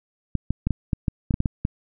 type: clicks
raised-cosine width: 5 ms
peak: -9 dBFS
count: 11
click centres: 0.353 / 0.506 / 0.67 / 0.707 / 0.932 / 1.082 / 1.308 / 1.341 / 1.404 / 1.458 / 1.651 s
effects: none